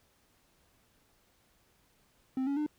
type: tone with pitch steps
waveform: triangle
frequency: 261.6 / 280.4 / 300.5 Hz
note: C4 / C#4 / D4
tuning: 0 / +20 / +40 cents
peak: -27 dBFS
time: 2.37-2.664 s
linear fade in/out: 2 ms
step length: 98 ms
effects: pink hiss -69 dBFS RMS until 2.78 s